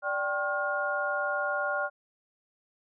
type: tone cluster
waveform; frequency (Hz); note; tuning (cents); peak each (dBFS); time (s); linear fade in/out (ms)
sine; 586 / 779 / 1083 / 1418; D5 / G5 / C#6 / F6; -4 / -11 / -41 / +26; -32 / -35 / -36 / -30; 0.02-1.9; 50
effects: none